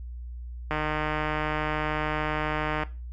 click train, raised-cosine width 0.5 ms, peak -13 dBFS, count 326, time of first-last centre 0.71-2.834 s, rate 153 Hz, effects noise-tail reverb RT60 0.3 s tail -17 dB re dry + added 60 Hz sine -35 dBFS peak until 3.12 s

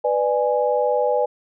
sine chord, G# diminished, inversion first, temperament equal with one note detuned, 493.9 / 594.2 / 830.6 Hz, B4 / D5 / G#5, 0 / +20 / 0 cents, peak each -20 / -21 / -23 dBFS, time 0.04-1.26 s, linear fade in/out 10 ms, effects none

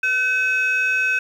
sine tone pair together, 1522 / 2560 Hz, F#6 / D#7, +48 / +49 cents, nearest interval major sixth, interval 901 cents, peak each -18 dBFS, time 0.03-1.19 s, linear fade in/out 5 ms, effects tanh soft clip ceiling -13 dBFS + 8-bit

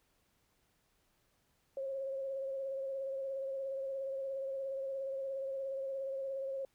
sine tone with vibrato, 540 Hz, C#5, 45 cents flat, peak -36 dBFS, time 1.77-6.65 s, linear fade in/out 2 ms, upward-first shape sine, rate 17 Hz, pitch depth 29 cents each way, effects pink hiss -75 dBFS RMS until 6.74 s

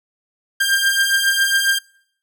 sawtooth beating tone pair, 1590 / 1597.3 Hz, G6 / G6, +24 / +32 cents, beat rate 7.3 Hz, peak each -16 / -13 dBFS, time 0.6-1.79 s, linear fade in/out 10 ms, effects noise-tail reverb RT60 0.7 s tail -26 dB re dry

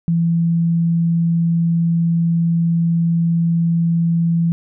sine tone, 167.7 Hz, E3, 30 cents sharp, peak -13 dBFS, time 0.08-4.52 s, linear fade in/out 0 ms, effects none

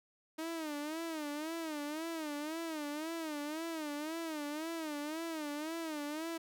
sawtooth tone with vibrato, 311 Hz, D#4, 1 cent flat, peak -34 dBFS, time 0.38-6.38 s, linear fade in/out 10 ms, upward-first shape sine, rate 1.9 Hz, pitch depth 120 cents each way, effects none

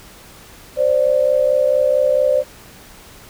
sine tone pair together, 522.8 / 587.3 Hz, C5 / D5, -1 / 0 cents, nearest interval major second, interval 201 cents, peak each -15 dBFS, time 0.76-2.44 s, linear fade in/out 50 ms, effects pink hiss -42 dBFS RMS until 3.29 s

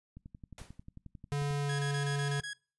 click train, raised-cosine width 5 ms, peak -35 dBFS, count 16, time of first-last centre 0.17-1.509 s, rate 11.2 Hz
pink noise with exponential decay, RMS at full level -45 dBFS, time 0.58-0.83 s, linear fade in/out 2 ms, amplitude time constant 53 ms
square tone with pitch glide, 143.3 to 142.23 Hz, D3 to C#3, -42 to +45 cents, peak -31 dBFS, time 1.32-2.4 s, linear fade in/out 0 ms, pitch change -13 cents, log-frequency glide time 1.61-1.71 s
sawtooth tone bursts, 1662 Hz, G#6, 1 cent sharp, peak -34 dBFS, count 7, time 1.69-2.534 s, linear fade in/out 5 ms, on 100 ms, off 24 ms
effects noise-tail reverb RT60 0.4 s tail -25 dB re dry + resampled to 24000 Hz

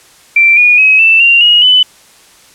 sine tone with pitch steps, 2349 / 2447 / 2550 / 2657 / 2768 / 2884 / 3004 Hz, D7 / D#7 / D#7 / E7 / F7 / F#7 / F#7, 0 / -29 / +42 / +13 / -16 / -45 / +26 cents, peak -3 dBFS, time 0.36-1.83 s, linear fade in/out 5 ms, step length 210 ms, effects white hiss -42 dBFS RMS until 2.54 s + low-pass 10000 Hz 12 dB/octave

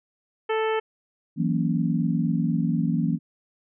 harmonic tone, 440 Hz, A4, in tune, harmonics 1 / 2 / 3 / 4 / 5 / 6 / 7, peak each -23 / -29 / -33 / -35 / -37 / -39 / -40 dBFS, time 0.49-0.8 s, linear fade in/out 10 ms
sine chord, F# dominant seventh, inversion third, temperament equal, 164.81 / 185 / 233.1 / 277.2 Hz, E3 / F#3 / A#3 / C#4, 0 / 0 / 0 / 0 cents, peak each -24 / -28 / -26 / -29 dBFS, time 1.36-3.19 s, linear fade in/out 50 ms
effects none

